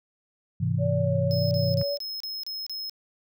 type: chord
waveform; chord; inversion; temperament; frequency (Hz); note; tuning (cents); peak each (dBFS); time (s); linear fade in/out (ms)
sine; Ab augmented; none; equal; 103.83 / 130.81 / 164.81; Ab2 / C3 / E3; 0 / 0 / 0; -27; 0.6-1.83; 10
type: tone with vibrato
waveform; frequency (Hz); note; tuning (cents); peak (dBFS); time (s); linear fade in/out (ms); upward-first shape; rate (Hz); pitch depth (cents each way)
sine; 568; C#5; +42; -26; 0.78-1.99; 50; sine; 1.8; 31
type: tone bursts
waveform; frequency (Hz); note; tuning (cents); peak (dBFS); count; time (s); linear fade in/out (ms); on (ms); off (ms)
square; 5160; E8; -38; -32; 7; 1.31-2.896; 0; 200; 31
type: click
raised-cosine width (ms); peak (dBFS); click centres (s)
0.5; -28; 1.814
effects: none